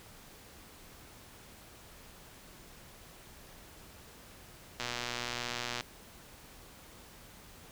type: click train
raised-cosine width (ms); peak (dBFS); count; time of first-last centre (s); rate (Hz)
0.2; -18; 123; 4.8-5.808; 121
effects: pink hiss -54 dBFS RMS until 7.71 s